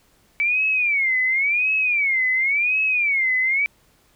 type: tone with vibrato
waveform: sine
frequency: 2281 Hz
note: C#7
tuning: 49 cents sharp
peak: -17 dBFS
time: 0.4-3.66 s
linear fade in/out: 0 ms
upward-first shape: sine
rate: 0.93 Hz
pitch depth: 210 cents each way
effects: pink hiss -59 dBFS RMS until 4.15 s